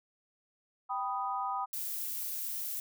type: chord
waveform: sine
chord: G augmented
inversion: none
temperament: equal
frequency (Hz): 784 / 987.8 / 1244.5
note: G5 / B5 / D#6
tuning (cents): 0 / 0 / 0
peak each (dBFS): -36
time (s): 0.89-1.66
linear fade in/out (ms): 20
type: noise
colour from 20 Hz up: violet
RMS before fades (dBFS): -37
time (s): 1.73-2.8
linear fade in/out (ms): 2
effects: none